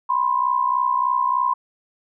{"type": "tone pair together", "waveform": "sine", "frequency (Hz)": [988.7, 1052], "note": ["B5", "C6"], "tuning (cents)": [2, 9], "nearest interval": "minor second", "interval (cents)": 107, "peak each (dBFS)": -20, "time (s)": [0.09, 1.54], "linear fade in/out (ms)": 10, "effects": []}